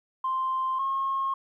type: tone pair in turn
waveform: sine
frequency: 1046.5 / 1080.3 Hz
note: C6 / C#6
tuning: 0 / -45 cents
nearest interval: minor second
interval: 55 cents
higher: second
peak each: -24 dBFS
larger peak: neither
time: 0.24-0.79 / 0.79-1.34 s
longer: neither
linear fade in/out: 5 ms
effects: tanh soft clip ceiling -20 dBFS + 11-bit